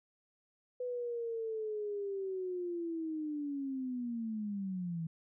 sine linear sweep, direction down, 500 to 160.1 Hz, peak -35 dBFS, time 0.8-5.07 s, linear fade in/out 5 ms, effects none

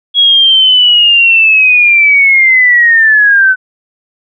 sine linear sweep, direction down, 3335 to 1504 Hz, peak -3 dBFS, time 0.14-3.56 s, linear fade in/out 50 ms, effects none

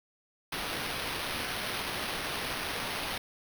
violet noise with sample-and-hold, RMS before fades -35 dBFS, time 0.52-3.18 s, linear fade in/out 5 ms, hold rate 7350 Hz, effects none

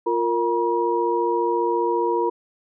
sine tone cluster, 349.3 / 464 / 958 Hz, F4 / A#4 / A#5, 0 / -8 / +47 cents, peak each -23 dBFS, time 0.06-2.3 s, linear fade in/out 10 ms, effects none

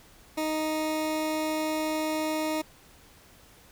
20% pulse tone, 311.4 Hz, D#4, 2 cents sharp, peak -22 dBFS, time 0.37-2.62 s, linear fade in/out 10 ms, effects pink hiss -55 dBFS RMS until 3.71 s

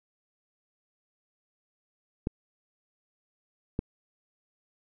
clicks, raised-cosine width 3 ms, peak -15 dBFS, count 2, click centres 2.271 / 3.791 s, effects none

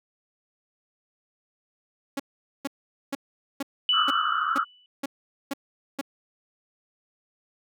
sawtooth tone bursts, 277.2 Hz, C#4, in tune, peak -23 dBFS, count 9, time 2.17-6.013 s, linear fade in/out 5 ms, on 27 ms, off 450 ms
sine tone with exponential decay, 2972 Hz, F#7, 7 cents sharp, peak -18 dBFS, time 3.89-4.86 s, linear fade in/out 1 ms, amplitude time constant 210 ms
white band-pass noise, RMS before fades -25 dBFS, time 3.92-4.65 s, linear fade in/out 50 ms, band 1200 to 1400 Hz, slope 96 dB/octave
effects none

